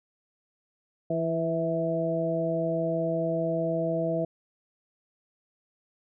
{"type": "harmonic tone with a mistuned harmonic", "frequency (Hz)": 165.3, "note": "E3", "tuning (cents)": 5, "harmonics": [1, 2, 3, 4], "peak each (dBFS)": [-31, -32, -32, -28], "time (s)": [1.1, 4.25], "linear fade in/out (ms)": 5, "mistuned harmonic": 4, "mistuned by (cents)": -17, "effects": []}